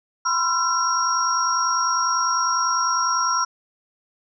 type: tone cluster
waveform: sine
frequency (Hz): 1000 / 1050 / 1358 / 5610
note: B5 / C6 / F6 / F8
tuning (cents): +21 / +6 / -49 / +7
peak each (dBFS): -25 / -28 / -21 / -25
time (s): 0.25-3.45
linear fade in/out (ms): 10
effects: none